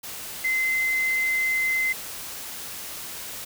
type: tone in noise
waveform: sine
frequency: 2063 Hz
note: C7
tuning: 25 cents flat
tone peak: -21 dBFS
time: 0.44-1.93 s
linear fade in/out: 10 ms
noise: white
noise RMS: -36 dBFS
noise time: 0.03-3.45 s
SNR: +12 dB
effects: none